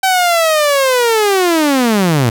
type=linear sweep; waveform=sawtooth; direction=down; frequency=770 to 109 Hz; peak=-6 dBFS; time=0.03-2.3 s; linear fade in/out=5 ms; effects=none

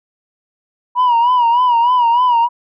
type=tone with vibrato; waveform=sine; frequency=965 Hz; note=B5; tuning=40 cents flat; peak=-7 dBFS; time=0.95-2.49 s; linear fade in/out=50 ms; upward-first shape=sine; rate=3.3 Hz; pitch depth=77 cents each way; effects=tanh soft clip ceiling -8 dBFS

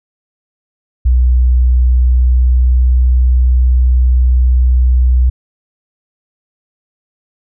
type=tone with pitch glide; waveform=sine; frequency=62 to 62.43 Hz; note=B1 to B1; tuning=+7 to +19 cents; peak=-6 dBFS; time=1.05-5.3 s; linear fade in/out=10 ms; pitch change=+12 cents; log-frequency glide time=1.84-2.85 s; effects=none

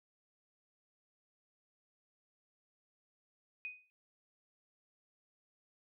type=tone with exponential decay; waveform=sine; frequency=2495 Hz; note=D#7; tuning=4 cents sharp; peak=-37 dBFS; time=3.65-3.9 s; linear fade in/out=0 ms; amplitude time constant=53 ms; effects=none

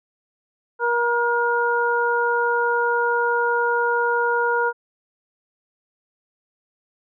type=harmonic tone; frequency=475.3 Hz; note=A#4; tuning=34 cents sharp; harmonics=1 / 2 / 3; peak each=-22 / -22 / -22 dBFS; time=0.79-4.73 s; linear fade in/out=50 ms; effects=none

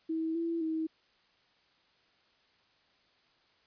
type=tone with pitch steps; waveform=sine; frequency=322.5 / 333.8 / 319.3 Hz; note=E4 / E4 / D#4; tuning=-38 / +22 / +45 cents; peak=-30 dBFS; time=0.09-0.87 s; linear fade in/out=10 ms; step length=260 ms; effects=white hiss -68 dBFS RMS until 3.66 s + resampled to 11025 Hz

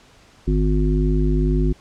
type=harmonic tone; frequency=51 Hz; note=G#1; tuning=31 cents flat; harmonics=1 / 3 / 5 / 7; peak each=-17 / -22 / -24 / -25 dBFS; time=0.47-1.73 s; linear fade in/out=10 ms; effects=pink hiss -51 dBFS RMS until 1.8 s + low-pass 7000 Hz 12 dB/octave

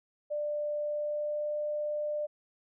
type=tone with pitch glide; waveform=sine; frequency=593 to 597.1 Hz; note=D5 to D5; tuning=+17 to +29 cents; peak=-30 dBFS; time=0.3-2.27 s; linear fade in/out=20 ms; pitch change=+12 cents; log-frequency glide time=0.79-1.53 s; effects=none

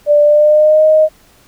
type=tone with pitch glide; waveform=sine; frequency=589 to 622.9 Hz; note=D5 to D#5; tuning=+5 to +2 cents; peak=-5 dBFS; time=0.06-1.09 s; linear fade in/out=50 ms; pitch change=+97 cents; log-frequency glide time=0.22-0.85 s; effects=pink hiss -48 dBFS RMS until 1.47 s

